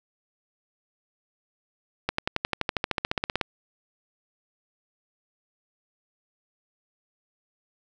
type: accelerating click train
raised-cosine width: 0.3 ms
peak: -8 dBFS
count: 19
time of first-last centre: 2.09-3.412 s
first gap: 94 ms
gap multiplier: 0.97
effects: none